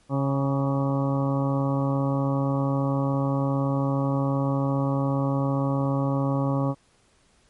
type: harmonic tone with a mistuned harmonic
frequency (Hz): 137.4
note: C#3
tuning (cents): -15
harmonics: 1 / 2 / 3 / 4 / 5 / 6 / 7 / 8 / 9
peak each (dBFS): -24 / -26 / -38 / -30 / -41 / -36 / -38 / -35 / -43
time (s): 0.09-6.75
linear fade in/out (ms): 50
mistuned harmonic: 8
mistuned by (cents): +39
effects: pink hiss -62 dBFS RMS until 7.49 s + MP3 48 kbps